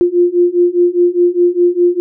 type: beating tone pair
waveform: sine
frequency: 349.2 / 354.1 Hz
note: F4 / F4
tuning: 0 / +24 cents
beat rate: 4.9 Hz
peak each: -12 / -11 dBFS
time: 0.01-2 s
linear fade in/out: 0 ms
effects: none